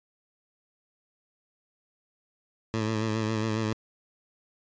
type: tone with vibrato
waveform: 15% pulse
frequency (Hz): 109.8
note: A2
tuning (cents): -3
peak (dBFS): -20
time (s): 2.74-3.73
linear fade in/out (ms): 0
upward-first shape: sine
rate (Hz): 7.3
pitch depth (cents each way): 41
effects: resampled to 16000 Hz